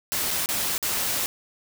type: noise with dropouts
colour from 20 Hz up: white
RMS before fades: -26 dBFS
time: 0.12-1.26 s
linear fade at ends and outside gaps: 0 ms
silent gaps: 0.307-0.311 / 0.459-0.489 / 0.779-0.827 s
effects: none